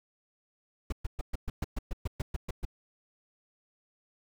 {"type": "noise bursts", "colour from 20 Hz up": "brown", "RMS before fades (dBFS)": -31, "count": 13, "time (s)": [0.9, 2.652], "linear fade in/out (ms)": 5, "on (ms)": 24, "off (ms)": 120, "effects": []}